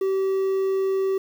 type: tone with quantisation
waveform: triangle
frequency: 384.9 Hz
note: G4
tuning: 32 cents flat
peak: -18 dBFS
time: 0.01-1.18 s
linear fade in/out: 5 ms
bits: 8
effects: none